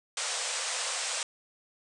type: band-pass noise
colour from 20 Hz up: white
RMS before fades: -33 dBFS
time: 0.17-1.23 s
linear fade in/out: 2 ms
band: 460 to 9100 Hz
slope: 96 dB/octave
effects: none